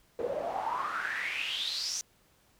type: noise with band-pass filter sweep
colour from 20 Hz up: pink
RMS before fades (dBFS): -34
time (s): 0.19-2.01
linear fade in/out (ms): 0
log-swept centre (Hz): 450 to 6200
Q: 8
effects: pink hiss -66 dBFS RMS until 2.59 s